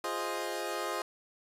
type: chord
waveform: 20% pulse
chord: F minor seventh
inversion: none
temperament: equal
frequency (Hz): 349.2 / 415.3 / 523.3 / 622.3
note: F4 / Ab4 / C5 / Eb5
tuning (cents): 0 / 0 / 0 / 0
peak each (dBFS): -34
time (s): 0.04-1.02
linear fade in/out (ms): 2
effects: resampled to 32000 Hz + 10-bit